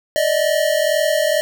square tone pair together, 590 / 632.1 Hz, D5 / D#5, +8 / +27 cents, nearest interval minor second, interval 119 cents, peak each -19 / -18 dBFS, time 0.16-1.41 s, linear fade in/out 0 ms, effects none

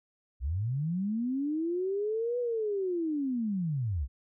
sine linear two-way sweep, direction up then down, 57.1 to 493.9 to 57.1 Hz, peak -28 dBFS, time 0.4-4.08 s, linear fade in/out 50 ms, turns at 2.39 s, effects none

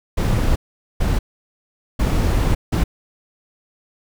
brown noise bursts at uneven times, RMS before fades -17 dBFS, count 4, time 0.17-0.56 / 1-1.19 / 1.99-2.55 / 2.72-2.84 s, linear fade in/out 10 ms, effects none

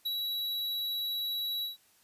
square tone with ADSR envelope, 3905 Hz, B7, 20 cents flat, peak -30 dBFS, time 0.05-1.77 s, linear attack 13 ms, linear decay 36 ms, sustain -2 dB, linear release 140 ms, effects white hiss -65 dBFS RMS until 2.03 s + resampled to 32000 Hz

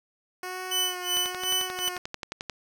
10% pulse tone with vibrato, 364.8 Hz, F#4, 24 cents flat, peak -25 dBFS, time 0.43-1.98 s, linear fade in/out 2 ms, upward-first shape sine, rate 1.1 Hz, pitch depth 26 cents each way
sawtooth tone with tremolo, 3000 Hz, F#7, 23 cents sharp, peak -20 dBFS, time 0.71-1.89 s, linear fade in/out 5 ms, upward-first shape sine, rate 2.7 Hz, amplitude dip 100%
click train, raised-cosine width 0.2 ms, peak -16 dBFS, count 16, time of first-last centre 1.17-2.497 s, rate 11.3 Hz
effects none

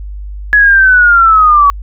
sine linear sweep, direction down, 1695 to 1125 Hz, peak -3 dBFS, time 0.53-1.7 s, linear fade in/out 0 ms, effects added 50 Hz sine -21 dBFS peak until 1.82 s

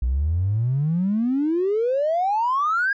triangle exponential sweep, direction up, 58.27 to 1657 Hz, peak -15 dBFS, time 0.02-2.93 s, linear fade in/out 5 ms, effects tanh soft clip ceiling -16 dBFS + resampled to 16000 Hz

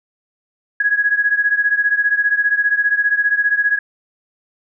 sine beating tone pair, 1661.2 / 1676.2 Hz, G#6 / G#6, 0 / +16 cents, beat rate 15 Hz, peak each -15 / -18 dBFS, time 0.8-3.79 s, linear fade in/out 5 ms, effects none

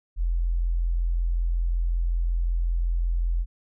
sine tone, 42.7 Hz, F1, 38 cents flat, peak -21 dBFS, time 0.16-3.46 s, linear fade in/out 50 ms, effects none

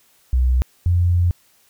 sine tone pair in turn, 63 / 87.84 Hz, B1 / F2, +35 / +11 cents, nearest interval tritone, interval 576 cents, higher second, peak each -13 dBFS, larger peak neither, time 0.33-0.62 / 0.86-1.31 s, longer second, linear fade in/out 0 ms, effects white hiss -57 dBFS RMS until 1.69 s

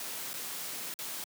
white noise with dropouts, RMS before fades -39 dBFS, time 0-1.24 s, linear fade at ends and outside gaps 2 ms, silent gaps 0.333-0.339 / 0.94-0.989 s, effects high-pass 150 Hz 12 dB/octave

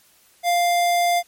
square tone, 698.5 Hz, F5, in tune, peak -17 dBFS, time 0.43-1.23 s, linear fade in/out 50 ms, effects white hiss -56 dBFS RMS until 1.27 s + MP3 64 kbps

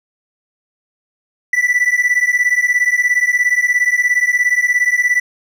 triangle beating tone pair, 1963 / 1980 Hz, B6 / B6, -11 / +4 cents, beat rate 17 Hz, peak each -13 dBFS, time 1.53-5.2 s, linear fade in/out 5 ms, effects none

